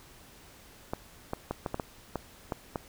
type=clicks; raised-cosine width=1 ms; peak=-17 dBFS; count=9; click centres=0.935 / 1.334 / 1.51 / 1.662 / 1.744 / 1.798 / 2.157 / 2.522 / 2.758 s; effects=pink hiss -54 dBFS RMS until 2.88 s